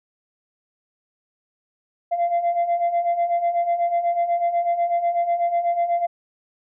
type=beating tone pair; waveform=sine; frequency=684 / 692.1 Hz; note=F5 / F5; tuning=-36 / -16 cents; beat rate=8.1 Hz; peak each=-23 / -18 dBFS; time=2.11-6.07 s; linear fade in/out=20 ms; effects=tanh soft clip ceiling -15 dBFS